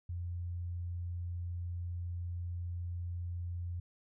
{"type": "tone", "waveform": "sine", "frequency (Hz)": 87.31, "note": "F2", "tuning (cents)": 0, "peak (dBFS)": -36, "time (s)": [0.09, 3.8], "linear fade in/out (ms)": 5, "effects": []}